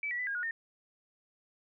sine tone with pitch steps, 2304 / 1939 / 1993 / 1625 / 1452 / 1826 Hz, D7 / B6 / B6 / G#6 / F#6 / A#6, -34 / -32 / +15 / -38 / -33 / -36 cents, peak -32 dBFS, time 0.03-0.51 s, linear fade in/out 2 ms, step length 80 ms, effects none

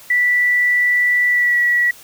sine tone with pitch glide, 1965 to 1935.7 Hz, B6 to B6, -9 to -35 cents, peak -12 dBFS, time 0.1-1.91 s, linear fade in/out 5 ms, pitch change -26 cents, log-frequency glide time 1.3-1.58 s, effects white hiss -42 dBFS RMS until 2.03 s

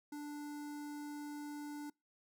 square tone with notch filter, 293.8 Hz, D4, 1 cent sharp, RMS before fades -45 dBFS, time 0.12-1.9 s, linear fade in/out 5 ms, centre 2900 Hz, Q 0.96, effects noise-tail reverb RT60 0.2 s tail -25 dB re dry

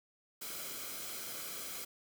white noise with comb filter, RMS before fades -43 dBFS, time 0.41-1.85 s, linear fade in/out 10 ms, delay 1.1 ms, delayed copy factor -0.55, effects none

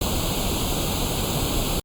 pink noise with comb filter, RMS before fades -24 dBFS, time 0.01-1.8 s, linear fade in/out 5 ms, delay 0.27 ms, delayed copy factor +0.85, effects Opus 48 kbps

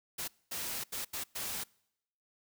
white noise bursts at uneven times, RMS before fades -38 dBFS, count 5, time 0.18-0.28 / 0.51-0.84 / 0.92-1.05 / 1.13-1.24 / 1.35-1.64 s, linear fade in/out 10 ms, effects noise-tail reverb RT60 0.8 s tail -26 dB re dry

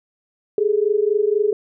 sine tone pair together, 405.9 / 430 Hz, G#4 / A4, -40 / -40 cents, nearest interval minor second, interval 100 cents, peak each -18 dBFS, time 0.58-1.53 s, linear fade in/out 2 ms, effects none

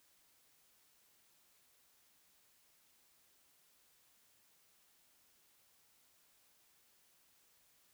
silence, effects white hiss -71 dBFS RMS until 7.93 s

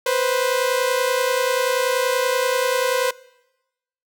sawtooth tone pair together, 492.9 / 523.3 Hz, B4 / C5, -3 / 0 cents, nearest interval minor second, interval 103 cents, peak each -17 dBFS, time 0.06-3.11 s, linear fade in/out 5 ms, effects noise-tail reverb RT60 1.0 s tail -23 dB re dry

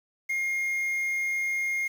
triangle tone with quantisation, 2133 Hz, C7, 33 cents sharp, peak -24 dBFS, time 0.29-1.88 s, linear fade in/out 10 ms, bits 8, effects none

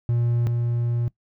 triangle tone pair in turn, 118.9 / 118.9 Hz, A#2 / A#2, +35 / +35 cents, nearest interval unison, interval 0 cents, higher neither, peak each -17 / -19 dBFS, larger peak first, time 0.09-0.47 / 0.47-1.08 s, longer second, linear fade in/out 0 ms, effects noise-tail reverb RT60 0.1 s tail -20 dB re dry

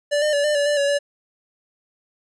square tone with pitch steps, 583 / 604 / 574 / 598 / 574 / 587 / 565 / 573 Hz, D5 / D5 / D5 / D5 / D5 / D5 / C#5 / D5, -13 / +48 / -40 / +31 / -40 / -1 / +33 / -43 cents, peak -18 dBFS, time 0.11-0.99 s, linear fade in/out 20 ms, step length 110 ms, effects resampled to 22050 Hz

